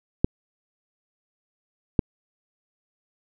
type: clicks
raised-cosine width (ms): 3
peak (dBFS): -4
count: 2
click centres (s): 0.245 / 1.992
effects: none